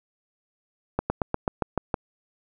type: slowing click train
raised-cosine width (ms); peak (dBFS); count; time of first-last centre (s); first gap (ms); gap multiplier
1; -9; 8; 0.99-1.942; 110; 1.07
effects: none